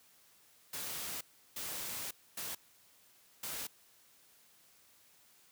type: noise bursts at uneven times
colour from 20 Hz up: white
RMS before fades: -41 dBFS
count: 4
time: 0.73-1.21 / 1.56-2.11 / 2.37-2.55 / 3.43-3.67 s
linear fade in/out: 5 ms
effects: white hiss -65 dBFS RMS until 5.51 s + high-pass 60 Hz 12 dB/octave